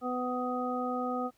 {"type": "harmonic tone", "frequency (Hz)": 250, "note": "B3", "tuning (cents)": 21, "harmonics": [1, 2, 3, 5], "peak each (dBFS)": [-34, -36, -36, -36], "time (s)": [0.01, 1.31], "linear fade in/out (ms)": 50, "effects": ["pink hiss -69 dBFS RMS until 1.37 s"]}